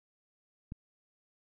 click, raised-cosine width 5 ms, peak -28 dBFS, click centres 0.721 s, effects none

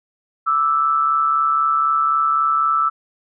sine tone pair together, 1174.6 / 1318.5 Hz, D6 / E6, 0 / 0 cents, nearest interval major second, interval 200 cents, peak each -22 / -15 dBFS, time 0.46-2.9 s, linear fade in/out 20 ms, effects none

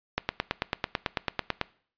click train, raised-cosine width 0.3 ms, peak -9 dBFS, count 14, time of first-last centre 0.18-1.613 s, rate 9.07 Hz, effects noise-tail reverb RT60 0.5 s tail -21 dB re dry + resampled to 11025 Hz

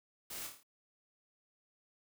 white noise with echo, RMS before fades -45 dBFS, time 0.3-0.47 s, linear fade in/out 5 ms, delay 27 ms, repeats 6, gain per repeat -4 dB, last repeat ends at 0.632 s, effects none

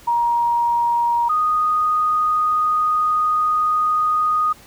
sine tone pair in turn, 945 / 1239.2 Hz, A#5 / D#6, +23 / -7 cents, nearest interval perfect fourth, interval 470 cents, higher second, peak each -15 dBFS, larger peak neither, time 0.07-1.29 / 1.29-4.53 s, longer second, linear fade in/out 10 ms, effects pink hiss -46 dBFS RMS until 4.66 s

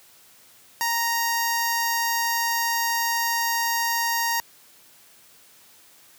10% pulse tone with notch filter, 932.3 Hz, A#5, in tune, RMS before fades -24 dBFS, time 0.81-4.4 s, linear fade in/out 0 ms, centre 3300 Hz, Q 0.77, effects white hiss -53 dBFS RMS until 6.18 s + high-pass 80 Hz 12 dB/octave

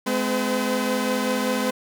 sawtooth tone cluster, 211.3 / 256.6 / 508 Hz, G#3 / C4 / B4, +30 / -34 / +49 cents, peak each -22 dBFS, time 0.06-1.71 s, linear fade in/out 10 ms, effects none

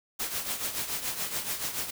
white noise with tremolo, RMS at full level -30 dBFS, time 0.19-1.91 s, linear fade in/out 10 ms, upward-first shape triangle, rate 7 Hz, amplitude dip 70%, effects none

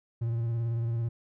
triangle tone with vibrato, 116.1 Hz, A#2, 7 cents flat, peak -25 dBFS, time 0.21-1.09 s, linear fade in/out 10 ms, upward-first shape square, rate 18 Hz, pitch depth 27 cents each way, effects none

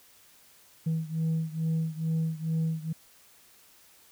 sine beating tone pair, 160.3 / 162.6 Hz, E3 / E3, -48 / -23 cents, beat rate 2.3 Hz, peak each -27 / -29 dBFS, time 0.86-2.93 s, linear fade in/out 10 ms, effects tanh soft clip ceiling -23 dBFS + white hiss -58 dBFS RMS until 4.11 s

